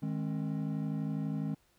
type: chord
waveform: triangle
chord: Ab major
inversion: second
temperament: equal with one note detuned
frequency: 155.56 / 207.7 / 267.7 Hz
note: Eb3 / Ab3 / C4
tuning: 0 / 0 / +40 cents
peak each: -33 / -35 / -36 dBFS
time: 0.02-1.55 s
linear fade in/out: 10 ms
effects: pink hiss -70 dBFS RMS until 1.78 s